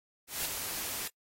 white noise with ADSR envelope, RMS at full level -32 dBFS, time 0.27-1.08 s, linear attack 180 ms, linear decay 9 ms, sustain -5 dB, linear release 6 ms, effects noise-tail reverb RT60 0.1 s tail -24 dB re dry + AAC 48 kbps

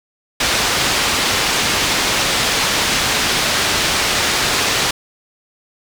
white low-pass noise, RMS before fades -17 dBFS, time 0.4-4.91 s, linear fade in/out 5 ms, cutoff 4800 Hz, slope 12 dB/octave, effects none

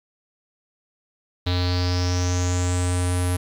square tone with low-pass filter sweep, 89.5 Hz, F2, 43 cents sharp, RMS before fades -22 dBFS, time 1.46-3.37 s, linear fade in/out 10 ms, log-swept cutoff 3900 to 11000 Hz, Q 6.9, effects 8-bit

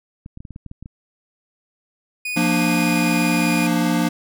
clicks, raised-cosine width 5 ms, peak -23 dBFS, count 10, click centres 0.261 / 0.374 / 0.405 / 0.452 / 0.507 / 0.561 / 0.663 / 0.714 / 0.826 / 0.859 s
40% pulse tone with pitch glide, 2475 to 2449 Hz, D#7 to D#7, -10 to -28 cents, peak -23 dBFS, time 2.25-3.67 s, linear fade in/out 5 ms, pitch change -18 cents, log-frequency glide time 2.45-3.52 s
square chord, Bb major, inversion second, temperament equal with one note detuned, 174.61 / 233.1 / 298.1 Hz, F3 / Bb3 / D4, 0 / 0 / +26 cents, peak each -22 dBFS, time 2.36-4.09 s, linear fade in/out 10 ms
effects none

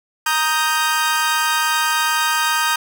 sawtooth chord, Eb major, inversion second, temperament equal, 932.3 / 1244.5 / 1568 Hz, Bb5 / Eb6 / G6, 0 / 0 / 0 cents, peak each -17 dBFS, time 0.26-2.76 s, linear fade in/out 5 ms, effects none

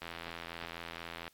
click train, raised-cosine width 0.3 ms, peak -25 dBFS, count 107, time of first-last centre 0.02-1.279 s, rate 84.2 Hz, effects white hiss -69 dBFS RMS until 1.33 s + AAC 64 kbps

